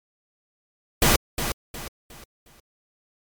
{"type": "noise with echo", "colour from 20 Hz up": "pink", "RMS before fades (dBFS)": -17, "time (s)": [1.02, 1.16], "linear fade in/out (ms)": 2, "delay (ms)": 360, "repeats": 4, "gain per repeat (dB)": -9, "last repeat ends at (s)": 2.6, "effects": ["MP3 96 kbps"]}